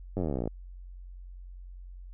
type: slowing click train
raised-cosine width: 2 ms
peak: -18 dBFS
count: 23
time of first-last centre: 0.17-0.475 s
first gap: 10 ms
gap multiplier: 1.03
effects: added 45 Hz sine -42 dBFS peak until 2.13 s